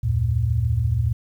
sine tone cluster, 73.8 / 88.3 / 115 Hz, D2 / F2 / A#2, +9 / +20 / -23 cents, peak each -24 / -25 / -20 dBFS, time 0.03-1.13 s, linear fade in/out 10 ms, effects 9-bit

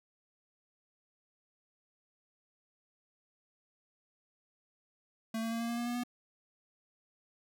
square tone with pitch steps, 224.2 / 226.9 / 229.7 / 232.5 / 235.3 / 238.2 / 241.1 / 244.1 Hz, A3 / A#3 / A#3 / A#3 / A#3 / A#3 / B3 / B3, +33 / -47 / -25 / -4 / +16 / +38 / -41 / -20 cents, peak -34 dBFS, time 5.34-6.036 s, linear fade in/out 5 ms, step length 87 ms, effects none

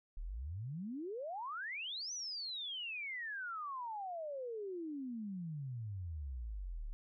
sine exponential two-way sweep, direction up then down, 33.94 to 6100 to 33.94 Hz, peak -40 dBFS, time 0.17-6.93 s, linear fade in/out 0 ms, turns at 2.13 s, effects none

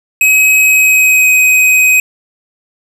square tone with pitch glide, 2545 to 2517 Hz, D#7 to D#7, +39 to +19 cents, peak -6 dBFS, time 0.21-2 s, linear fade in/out 2 ms, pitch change -20 cents, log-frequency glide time 0.58-1.37 s, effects none

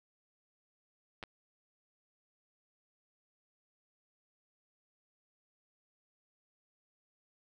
clicks, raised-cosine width 0.3 ms, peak -27 dBFS, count 2, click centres 1.228 / 1.237 s, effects none

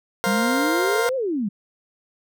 20% pulse chord, Bb suspended second, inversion none, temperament just, 466.2 / 524.4 / 699.2 Hz, Bb4 / C5 / F5, 0 / +4 / +2 cents, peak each -21 dBFS, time 0.24-1.09 s, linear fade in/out 0 ms
sine exponential two-way sweep, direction up then down, 188.8 to 542 to 188.8 Hz, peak -21 dBFS, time 0.26-1.49 s, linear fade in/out 10 ms, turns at 1.16 s
effects none

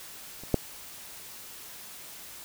clicks, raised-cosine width 2 ms, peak -30 / -8 dBFS, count 2, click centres 0.436 / 0.543 s, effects white hiss -45 dBFS RMS until 2.44 s

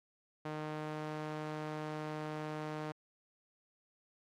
sawtooth tone with band-pass filter, 153.4 Hz, D#3, 24 cents flat, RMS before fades -41 dBFS, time 0.45-2.92 s, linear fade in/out 5 ms, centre 760 Hz, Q 0.54, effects AAC 64 kbps

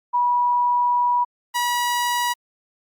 sine / sawtooth tone pair in turn, 973 / 967.6 Hz, B5 / B5, -26 / -36 cents, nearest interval unison, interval 10 cents, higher first, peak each -16 dBFS, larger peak neither, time 0.13-1.25 / 1.54-2.34 s, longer first, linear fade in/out 20 ms, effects Opus 48 kbps

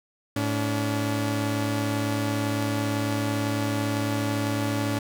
sawtooth tone pair together, 107.92 / 285.8 Hz, A2 / D4, -33 / -47 cents, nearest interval octave + perfect fourth, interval 1686 cents, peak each -23 dBFS, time 0.36-4.99 s, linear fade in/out 5 ms, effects none

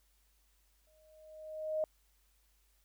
sine tone with exponential growth, 623 Hz, D#5, 2 cents sharp, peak -29 dBFS, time 0.87-1.84 s, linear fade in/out 1 ms, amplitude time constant 210 ms, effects added 50 Hz sine -70 dBFS peak until 2.84 s + white hiss -74 dBFS RMS until 2.84 s

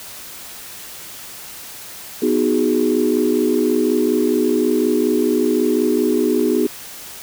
sine chord, G# minor seventh, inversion first, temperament equal, 246.9 / 311.1 / 370 / 415.3 Hz, B3 / D#4 / F#4 / G#4, 0 / 0 / 0 / 0 cents, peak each -19 dBFS, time 2.22-6.67 s, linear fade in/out 5 ms, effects tanh soft clip ceiling -5 dBFS + white hiss -35 dBFS RMS until 7.22 s

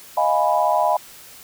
sine chord, F half-diminished seventh, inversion third, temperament equal, 622.3 / 698.5 / 830.6 / 987.8 Hz, Eb5 / F5 / Ab5 / Cb6, 0 / 0 / 0 / 0 cents, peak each -21 dBFS, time 0.17-0.97 s, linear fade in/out 5 ms, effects white hiss -43 dBFS RMS until 1.43 s

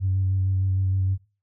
sine tone with vibrato, 95 Hz, F#2, 46 cents sharp, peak -19 dBFS, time 0-1.18 s, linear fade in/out 50 ms, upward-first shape square, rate 6.5 Hz, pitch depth 15 cents each way, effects noise-tail reverb RT60 0.3 s tail -17 dB re dry + tanh soft clip ceiling -15 dBFS

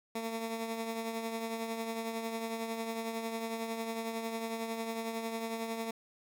15% pulse tone with tremolo, 226.5 Hz, A#3, 50 cents flat, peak -27 dBFS, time 0.15-5.91 s, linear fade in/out 5 ms, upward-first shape triangle, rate 11 Hz, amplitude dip 50%, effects none

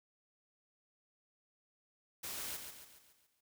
white noise with echo, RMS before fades -43 dBFS, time 2.23-2.57 s, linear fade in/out 10 ms, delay 140 ms, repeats 6, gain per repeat -6 dB, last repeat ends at 3.41 s, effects none

